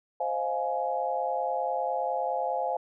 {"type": "chord", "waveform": "sine", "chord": "F minor seventh", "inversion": "second", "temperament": "just", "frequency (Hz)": [523.8, 628.6, 698.5, 838.1], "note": ["C5", "Eb5", "F5", "Ab5"], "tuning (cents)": [2, 18, 0, 16], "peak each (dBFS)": [-32, -36, -31, -31], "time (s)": [0.2, 2.77], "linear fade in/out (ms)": 5, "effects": []}